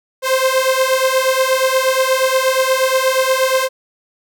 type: beating tone pair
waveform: sawtooth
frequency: 519 / 527.4 Hz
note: C5 / C5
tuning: -14 / +14 cents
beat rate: 8.4 Hz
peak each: -12 dBFS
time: 0.22-3.69 s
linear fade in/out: 50 ms
effects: none

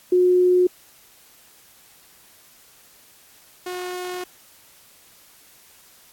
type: tone pair in turn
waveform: sine / sawtooth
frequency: 361.8 / 361.8 Hz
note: F#4 / F#4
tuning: -39 / -39 cents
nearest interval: unison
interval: 0 cents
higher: neither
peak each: -13 / -24 dBFS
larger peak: first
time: 0.12-0.67 / 3.66-4.24 s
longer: second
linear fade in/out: 5 ms
effects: white hiss -52 dBFS RMS until 6.12 s + AAC 64 kbps

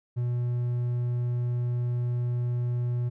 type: tone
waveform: triangle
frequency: 121.6 Hz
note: B2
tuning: 26 cents flat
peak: -23 dBFS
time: 0.16-3.1 s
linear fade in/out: 20 ms
effects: none

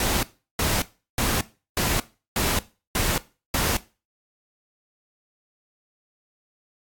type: noise bursts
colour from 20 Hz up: pink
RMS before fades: -23 dBFS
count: 7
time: 0-3.77 s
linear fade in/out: 2 ms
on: 230 ms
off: 360 ms
effects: noise-tail reverb RT60 0.3 s tail -17 dB re dry + AAC 64 kbps

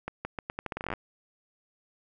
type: accelerating click train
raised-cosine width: 0.5 ms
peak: -18 dBFS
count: 16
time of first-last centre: 0.08-0.937 s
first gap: 170 ms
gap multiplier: 0.81
effects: none

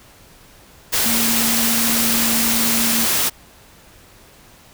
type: tone in noise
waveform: sine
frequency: 230 Hz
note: A#3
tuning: 23 cents flat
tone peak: -22 dBFS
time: 1.04-3.06 s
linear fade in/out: 20 ms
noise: white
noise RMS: -18 dBFS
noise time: 0.92-3.3 s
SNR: -7 dB
effects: pink hiss -47 dBFS RMS until 4.73 s

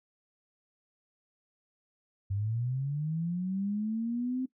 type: linear sweep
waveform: sine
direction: up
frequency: 95.7 to 261.6 Hz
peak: -29 dBFS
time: 2.3-4.46 s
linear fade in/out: 10 ms
effects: noise-tail reverb RT60 0.1 s tail -18 dB re dry

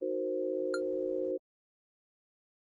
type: chord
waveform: sine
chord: C half-diminished seventh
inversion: first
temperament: equal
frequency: 311.1 / 370 / 466.2 / 523.3 Hz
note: Eb4 / Gb4 / Bb4 / C5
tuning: 0 / 0 / 0 / 0 cents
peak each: -39 / -35 / -39 / -34 dBFS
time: 0.01-1.38 s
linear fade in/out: 20 ms
type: tone with exponential decay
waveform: square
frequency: 1396.9 Hz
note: F6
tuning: in tune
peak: -31 dBFS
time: 0.74-0.82 s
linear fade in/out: 1 ms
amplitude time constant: 16 ms
effects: Opus 32 kbps

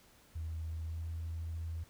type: tone with pitch glide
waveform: sine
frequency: 80.7 to 82.25 Hz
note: E2 to E2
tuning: -36 to -3 cents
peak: -36 dBFS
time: 0.35-1.84 s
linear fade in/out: 10 ms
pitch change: +33 cents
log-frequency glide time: 0.86-1.01 s
effects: tanh soft clip ceiling -32 dBFS + pink hiss -63 dBFS RMS until 1.89 s

